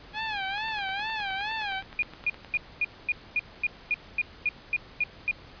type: tone with vibrato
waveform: 15% pulse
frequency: 826 Hz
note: G#5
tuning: 10 cents flat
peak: -23 dBFS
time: 0.13-1.83 s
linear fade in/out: 50 ms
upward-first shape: sine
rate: 2.3 Hz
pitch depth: 130 cents each way
type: click train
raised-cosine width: 0.3 ms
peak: -27 dBFS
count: 20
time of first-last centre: 0.58-2.551 s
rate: 9.64 Hz
type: tone bursts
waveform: sine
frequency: 2437 Hz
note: D#7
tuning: 37 cents flat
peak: -22 dBFS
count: 13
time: 1.99-5.312 s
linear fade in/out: 2 ms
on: 34 ms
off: 240 ms
effects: pink hiss -49 dBFS RMS until 5.6 s + resampled to 11025 Hz